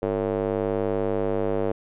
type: tone with band-pass filter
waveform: square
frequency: 50.2 Hz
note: G1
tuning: 42 cents sharp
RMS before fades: -25 dBFS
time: 0.02-1.72 s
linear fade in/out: 5 ms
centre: 480 Hz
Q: 2.5
effects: resampled to 8000 Hz